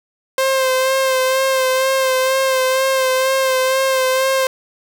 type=tone with vibrato; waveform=sawtooth; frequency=525 Hz; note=C5; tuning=6 cents sharp; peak=-10 dBFS; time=0.38-4.47 s; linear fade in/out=2 ms; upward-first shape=sine; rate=2.1 Hz; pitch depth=28 cents each way; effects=8-bit